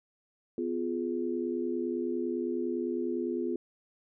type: chord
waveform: sine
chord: F diminished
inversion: second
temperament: just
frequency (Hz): 251.4 / 349.2 / 419.1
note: Cb4 / F4 / Ab4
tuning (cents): +31 / 0 / +16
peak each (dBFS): -34 / -32 / -36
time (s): 0.58-3.56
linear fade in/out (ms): 2
effects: none